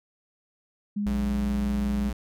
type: tone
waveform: sine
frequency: 205.4 Hz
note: G#3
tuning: 19 cents flat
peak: -25 dBFS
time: 0.96-2.1 s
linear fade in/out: 10 ms
type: tone with vibrato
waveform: square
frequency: 60 Hz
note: B1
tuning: 49 cents flat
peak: -29 dBFS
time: 1.06-2.13 s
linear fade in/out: 5 ms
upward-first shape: triangle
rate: 9.3 Hz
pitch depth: 15 cents each way
effects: none